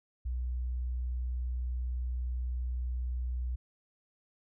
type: tone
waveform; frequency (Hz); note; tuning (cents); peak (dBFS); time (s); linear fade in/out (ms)
sine; 61.74; B1; 0; -31; 0.25-3.56; 10
effects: none